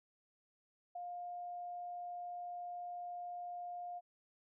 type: tone with ADSR envelope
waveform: sine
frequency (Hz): 707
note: F5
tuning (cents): +21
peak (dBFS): -40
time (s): 0.95-4.01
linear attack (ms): 8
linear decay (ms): 8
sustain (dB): -2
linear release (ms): 36
effects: none